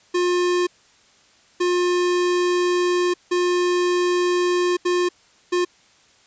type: tone bursts at uneven times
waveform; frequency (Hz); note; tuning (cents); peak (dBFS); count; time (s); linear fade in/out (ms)
square; 356; F4; +33; -18; 5; 0.14-0.67 / 1.6-3.14 / 3.31-4.77 / 4.85-5.09 / 5.52-5.65; 10
effects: white hiss -55 dBFS RMS until 6.26 s + resampled to 16000 Hz